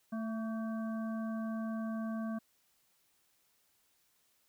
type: harmonic tone with a mistuned harmonic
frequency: 222 Hz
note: A3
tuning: 16 cents sharp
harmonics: 1 / 3 / 5 / 7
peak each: -35 / -45 / -49 / -52 dBFS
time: 0.12-2.39 s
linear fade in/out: 10 ms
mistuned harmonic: 5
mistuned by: +40 cents
effects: white hiss -73 dBFS RMS until 4.48 s